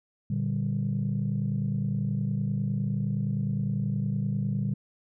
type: chord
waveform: sine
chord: G minor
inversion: first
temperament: equal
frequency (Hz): 116.54 / 146.83 / 196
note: Bb2 / D3 / G3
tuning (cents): 0 / 0 / 0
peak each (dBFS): -29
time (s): 0.3-4.74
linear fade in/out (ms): 5
effects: tanh soft clip ceiling -19 dBFS